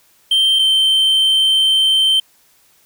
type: tone pair in turn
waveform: triangle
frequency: 3136 / 3113 Hz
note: G7 / G7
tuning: 0 / -13 cents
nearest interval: unison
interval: 13 cents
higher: first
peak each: -9 / -9 dBFS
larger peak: neither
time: 0.31-0.59 / 0.59-2.2 s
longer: second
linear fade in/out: 5 ms
effects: white hiss -54 dBFS RMS until 2.85 s